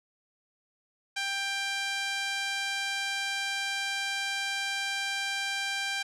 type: tone with band-pass filter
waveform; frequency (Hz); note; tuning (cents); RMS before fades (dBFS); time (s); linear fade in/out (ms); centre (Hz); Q
5% pulse; 790; G5; +13; -32; 1.16-6.03; 10; 1800; 0.85
effects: none